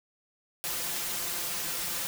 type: noise with comb filter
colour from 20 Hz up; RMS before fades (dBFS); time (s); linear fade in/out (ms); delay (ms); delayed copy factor
white; -33; 0.64-2.07; 0; 5.8; +0.65
effects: none